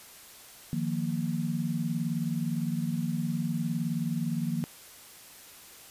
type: chord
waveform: sine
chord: Eb suspended second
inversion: none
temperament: just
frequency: 155.56 / 175.01 / 233.3 Hz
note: Eb3 / F3 / Bb3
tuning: 0 / +4 / +2 cents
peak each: -32 dBFS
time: 0.73-4.64 s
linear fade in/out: 0 ms
effects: white hiss -50 dBFS RMS until 5.9 s + resampled to 32000 Hz